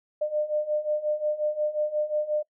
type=beating tone pair; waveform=sine; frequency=600 / 605.6 Hz; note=D5 / D#5; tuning=+37 / -47 cents; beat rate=5.6 Hz; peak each=-29 / -26 dBFS; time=0.21-2.43 s; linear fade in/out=10 ms; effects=noise-tail reverb RT60 0.1 s tail -23 dB re dry